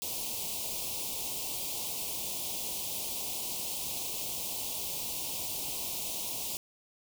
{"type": "band-stop noise", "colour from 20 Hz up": "white", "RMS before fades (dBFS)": -36, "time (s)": [0.02, 6.57], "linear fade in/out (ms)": 0, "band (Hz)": [1000, 2500], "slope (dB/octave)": 48, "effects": []}